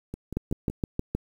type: two click trains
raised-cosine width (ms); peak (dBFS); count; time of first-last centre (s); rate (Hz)
3; -13 / -21; 6 / 4; 0.37-1.15 / 0.14-0.7; 6.41 / 5.36
effects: 8-bit

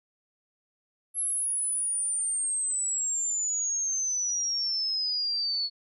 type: exponential sweep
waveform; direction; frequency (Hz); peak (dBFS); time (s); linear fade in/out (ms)
sine; down; 11175 to 4387; -26; 1.14-5.7; 50
effects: none

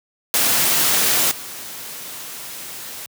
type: noise with level steps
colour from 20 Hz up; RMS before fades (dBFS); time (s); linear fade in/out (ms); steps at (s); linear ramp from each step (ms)
white; -17 / -33; 0.34-3.06; 0; 1.31; 5
effects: high-pass 100 Hz 12 dB/octave

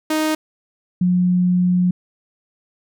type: tone pair in turn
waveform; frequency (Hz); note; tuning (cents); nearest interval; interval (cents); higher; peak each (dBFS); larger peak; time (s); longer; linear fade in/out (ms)
sawtooth / sine; 311.1 / 179.81; D#4 / F#3; 0 / -49; major sixth; 949; first; -13; neither; 0.1-0.35 / 1.01-1.91; second; 5
effects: none

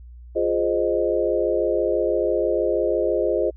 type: chord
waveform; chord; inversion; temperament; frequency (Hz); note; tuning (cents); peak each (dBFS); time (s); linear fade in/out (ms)
sine; F minor seventh; none; equal with one note detuned; 349.2 / 415.3 / 523.3 / 618; F4 / Ab4 / C5 / Eb5; 0 / 0 / 0 / -12; -24; 0.35-3.51; 20
effects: added 60 Hz sine -39 dBFS peak until 3.56 s

